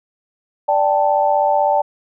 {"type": "chord", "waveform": "sine", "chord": "D suspended fourth", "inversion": "none", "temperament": "equal", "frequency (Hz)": [587.3, 784, 880], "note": ["D5", "G5", "A5"], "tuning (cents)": [0, 0, 0], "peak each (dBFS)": -17, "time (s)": [0.68, 1.82], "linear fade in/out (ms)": 10, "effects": []}